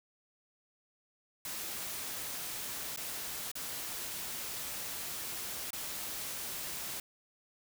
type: noise with dropouts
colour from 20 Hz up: white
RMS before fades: -40 dBFS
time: 1.45-7 s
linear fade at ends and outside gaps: 2 ms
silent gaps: 2.962-2.973 / 3.516-3.554 / 5.706-5.731 s
effects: none